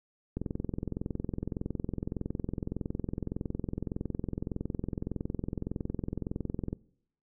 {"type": "click train", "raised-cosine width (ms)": 3, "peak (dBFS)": -20, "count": 139, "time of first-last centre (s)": [0.37, 6.729], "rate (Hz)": 21.7, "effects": ["noise-tail reverb RT60 0.7 s tail -22 dB re dry"]}